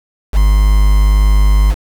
triangle tone with quantisation, 50.9 Hz, G#1, 34 cents flat, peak -4 dBFS, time 0.32-1.75 s, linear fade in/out 50 ms, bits 4, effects none

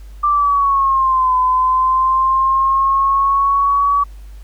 sine exponential two-way sweep, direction down then up, 1184 to 1013 to 1140 Hz, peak -11 dBFS, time 0.23-4.04 s, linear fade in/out 10 ms, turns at 1.36 s, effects added 50 Hz sine -32 dBFS peak until 4.43 s + pink hiss -52 dBFS RMS until 4.43 s

